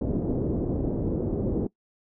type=low-pass noise; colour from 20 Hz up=white; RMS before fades=-27 dBFS; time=0.01-1.67 s; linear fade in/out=5 ms; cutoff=410 Hz; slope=24 dB/octave; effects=noise-tail reverb RT60 0.1 s tail -20 dB re dry